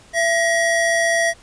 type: tone pair together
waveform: square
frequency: 671 / 1898 Hz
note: E5 / A#6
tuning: +31 / +31 cents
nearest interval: octave + tritone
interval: 1800 cents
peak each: -19 / -19 dBFS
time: 0.13-1.34 s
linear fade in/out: 50 ms
effects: pink hiss -48 dBFS RMS until 1.42 s + resampled to 22050 Hz